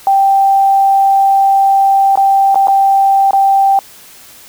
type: tone with dropouts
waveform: sine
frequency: 784 Hz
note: G5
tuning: in tune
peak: -6 dBFS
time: 0.07-3.79 s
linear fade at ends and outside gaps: 1 ms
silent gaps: 2.156-2.174 / 2.546-2.556 / 2.672-2.682 / 3.309-3.332 s
effects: white hiss -38 dBFS RMS until 4.48 s